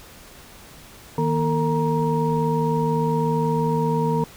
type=tone cluster; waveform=sine; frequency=158 / 237.9 / 454.3 / 942 Hz; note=D#3 / A#3 / A#4 / A#5; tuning=+27 / +35 / -45 / +18 cents; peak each=-22 / -26 / -24 / -25 dBFS; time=1.18-4.24 s; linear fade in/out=2 ms; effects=pink hiss -45 dBFS RMS until 4.36 s